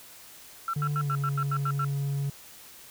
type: tone bursts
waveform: sine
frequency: 1347 Hz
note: E6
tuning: 37 cents sharp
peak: -26 dBFS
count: 9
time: 0.68-1.847 s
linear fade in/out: 2 ms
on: 55 ms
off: 84 ms
type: tone with pitch glide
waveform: triangle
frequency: 146.4 to 140.19 Hz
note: D3 to C#3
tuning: -5 to +20 cents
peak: -24 dBFS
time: 0.76-2.3 s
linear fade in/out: 5 ms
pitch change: -75 cents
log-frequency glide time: 1.01-1.1 s
effects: tanh soft clip ceiling -19 dBFS + white hiss -49 dBFS RMS until 2.9 s

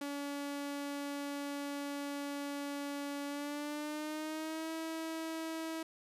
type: tone with pitch glide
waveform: sawtooth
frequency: 284.6 to 323.2 Hz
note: C#4 to E4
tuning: +46 to -34 cents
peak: -34 dBFS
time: 0.01-5.83 s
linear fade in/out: 5 ms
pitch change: +220 cents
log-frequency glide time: 3.26-4.72 s
effects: resampled to 32000 Hz

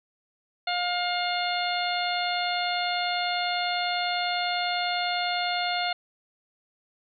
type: harmonic tone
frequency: 710 Hz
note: F5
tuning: 28 cents sharp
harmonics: 1 / 2 / 3 / 4 / 5 / 6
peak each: -28 / -33 / -33 / -35 / -34 / -34 dBFS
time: 0.67-5.93 s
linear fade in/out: 5 ms
effects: none

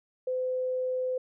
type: tone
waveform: sine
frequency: 510 Hz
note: C5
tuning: 44 cents flat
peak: -27 dBFS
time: 0.27-1.18 s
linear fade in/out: 5 ms
effects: none

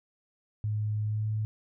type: tone with pitch glide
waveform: sine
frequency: 106.3 to 107.97 Hz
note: G#2 to A2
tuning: +41 to -32 cents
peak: -27 dBFS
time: 0.64-1.45 s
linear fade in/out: 0 ms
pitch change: +27 cents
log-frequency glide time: 1.03-1.28 s
effects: none

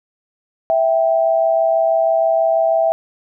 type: tone pair together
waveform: sine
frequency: 657.8 / 784 Hz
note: E5 / G5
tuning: -4 / 0 cents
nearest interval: minor third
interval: 304 cents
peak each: -13 / -19 dBFS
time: 0.7-2.92 s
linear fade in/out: 0 ms
effects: none

